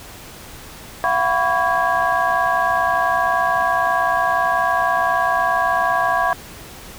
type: tone cluster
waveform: sine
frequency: 679 / 739 / 995 / 1125 / 1638 Hz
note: F5 / F#5 / B5 / C#6 / G#6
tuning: -49 / -2 / +13 / +25 / -24 cents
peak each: -21 dBFS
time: 1.04-6.33 s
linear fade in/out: 0 ms
effects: tanh soft clip ceiling -7 dBFS + pink hiss -38 dBFS RMS until 6.98 s